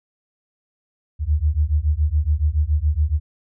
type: beating tone pair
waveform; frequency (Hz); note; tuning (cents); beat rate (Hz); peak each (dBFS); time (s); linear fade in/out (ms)
sine; 72.2 / 79.3; D2 / D#2; -29 / +33; 7.1; -19; 1.19-3.2; 50
effects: none